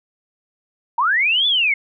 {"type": "linear two-way sweep", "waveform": "sine", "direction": "up then down", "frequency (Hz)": [883, 3520, 2114], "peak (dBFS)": -14, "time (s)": [0.98, 1.74], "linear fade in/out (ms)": 5, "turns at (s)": 1.47, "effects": []}